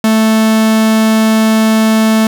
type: tone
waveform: 45% pulse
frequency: 220 Hz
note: A3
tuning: in tune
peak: -7 dBFS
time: 0.04-2.27 s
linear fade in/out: 2 ms
effects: none